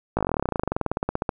slowing click train, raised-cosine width 1 ms, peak -9 dBFS, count 30, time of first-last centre 0.17-1.292 s, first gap 18 ms, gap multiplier 1.05, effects none

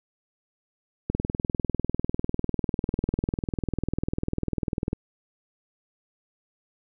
click train, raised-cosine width 3 ms, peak -12 dBFS, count 78, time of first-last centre 1.1-4.931 s, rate 20.1 Hz, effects none

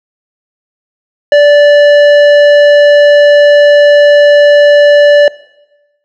triangle tone with tanh clipping, 583 Hz, D5, 13 cents flat, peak -3 dBFS, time 1.32-5.28 s, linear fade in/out 2 ms, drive 16 dB, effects noise-tail reverb RT60 1.0 s tail -21 dB re dry

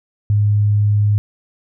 sine tone, 103.83 Hz, G#2, in tune, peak -11 dBFS, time 0.3-1.18 s, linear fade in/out 0 ms, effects none

